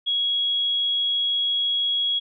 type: tone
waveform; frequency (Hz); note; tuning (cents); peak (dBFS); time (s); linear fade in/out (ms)
sine; 3322; G#7; 0; -20; 0.06-2.2; 20
effects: none